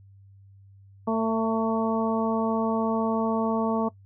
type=harmonic tone with a mistuned harmonic; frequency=224.2 Hz; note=A3; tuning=33 cents sharp; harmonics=1 / 2 / 3 / 4 / 5; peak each=-25 / -28 / -30 / -31 / -32 dBFS; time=1.07-3.89 s; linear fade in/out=10 ms; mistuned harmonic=3; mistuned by=-16 cents; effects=noise-tail reverb RT60 0.1 s tail -20 dB re dry + added 98 Hz sine -49 dBFS peak until 4.05 s